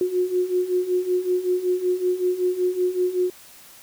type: beating tone pair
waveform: sine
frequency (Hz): 359.4 / 364.7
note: F4 / F#4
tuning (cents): +50 / -25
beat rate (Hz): 5.3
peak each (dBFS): -25 / -21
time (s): 0.01-3.3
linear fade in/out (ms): 2
effects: white hiss -47 dBFS RMS until 3.82 s